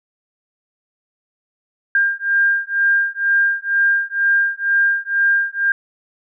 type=beating tone pair; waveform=sine; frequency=1600 / 1602.1 Hz; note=G6 / G6; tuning=+35 / +37 cents; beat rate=2.1 Hz; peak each=-17 dBFS; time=1.95-5.72 s; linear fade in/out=2 ms; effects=none